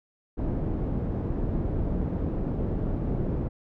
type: low-pass noise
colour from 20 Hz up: pink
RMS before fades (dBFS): -28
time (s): 0.37-3.49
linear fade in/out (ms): 20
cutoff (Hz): 380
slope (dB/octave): 12
effects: none